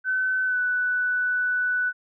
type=tone with pitch glide; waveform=sine; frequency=1519 to 1488.6 Hz; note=F#6 to F#6; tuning=+45 to +10 cents; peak=-21 dBFS; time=0.04-1.93 s; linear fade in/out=50 ms; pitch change=-35 cents; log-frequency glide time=0.45-0.59 s; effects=none